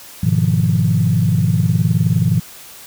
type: chord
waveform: sine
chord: F half-diminished seventh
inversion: first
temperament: equal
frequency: 103.83 / 123.47 / 155.56 / 174.61 Hz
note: Ab2 / Cb3 / Eb3 / F3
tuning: 0 / 0 / 0 / 0 cents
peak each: -17 dBFS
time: 0.23-2.4 s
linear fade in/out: 5 ms
effects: tanh soft clip ceiling -3 dBFS + white hiss -38 dBFS RMS until 2.86 s